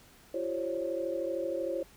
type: tone cluster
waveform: sine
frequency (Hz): 340 / 382.9 / 537 / 570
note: F4 / G4 / C5 / C#5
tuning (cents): -46 / -41 / +45 / +48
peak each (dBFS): -36 / -40 / -33 / -39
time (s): 0.34-1.83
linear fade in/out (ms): 5
effects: pink hiss -58 dBFS RMS until 1.96 s